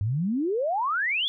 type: exponential sweep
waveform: sine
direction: up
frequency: 95.2 to 3520 Hz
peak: -23 dBFS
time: 0.01-1.28 s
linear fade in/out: 0 ms
effects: none